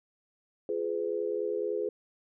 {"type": "chord", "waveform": "sine", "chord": "F diminished", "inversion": "none", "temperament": "just", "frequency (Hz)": [349.2, 419.1, 502.9], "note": ["F4", "Ab4", "Cb5"], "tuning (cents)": [0, 16, 31], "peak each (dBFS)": [-36, -31, -34], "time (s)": [0.69, 1.89], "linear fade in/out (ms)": 2, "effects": []}